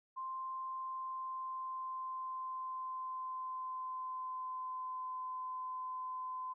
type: tone with pitch glide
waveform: sine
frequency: 1046.5 to 1025 Hz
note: C6 to C6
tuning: 0 to -36 cents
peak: -39 dBFS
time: 0.16-6.54 s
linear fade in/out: 20 ms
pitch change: -36 cents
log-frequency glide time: 0.65-5.15 s
effects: none